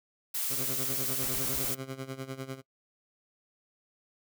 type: noise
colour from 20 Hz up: blue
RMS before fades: -32 dBFS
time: 0.34-1.75 s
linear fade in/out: 10 ms
type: tone with tremolo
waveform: 15% pulse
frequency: 133.1 Hz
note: C3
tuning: 30 cents sharp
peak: -28 dBFS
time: 0.49-2.62 s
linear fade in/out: 50 ms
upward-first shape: sine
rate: 10 Hz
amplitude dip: 80%
type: noise bursts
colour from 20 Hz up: pink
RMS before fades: -41 dBFS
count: 5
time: 1.22-1.696 s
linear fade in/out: 10 ms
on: 68 ms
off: 34 ms
effects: noise-tail reverb RT60 0.1 s tail -22 dB re dry